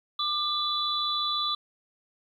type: tone cluster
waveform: sine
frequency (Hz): 1195 / 3473 / 3957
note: D6 / A7 / B7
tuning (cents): +30 / -23 / +3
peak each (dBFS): -30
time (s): 0.19-1.55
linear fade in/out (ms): 5
effects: 10-bit